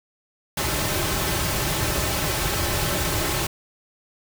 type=noise with comb filter; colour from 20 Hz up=pink; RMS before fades=-24 dBFS; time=0.57-3.47 s; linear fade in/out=5 ms; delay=4.2 ms; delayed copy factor=-0.6; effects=none